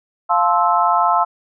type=chord; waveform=sine; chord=F major seventh; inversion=none; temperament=just; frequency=698.5 / 873.1 / 1047.7 / 1309.6 Hz; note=F5 / A5 / C6 / E6; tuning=0 / -14 / +2 / -12 cents; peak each=-18 dBFS; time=0.29-1.25 s; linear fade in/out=20 ms; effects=none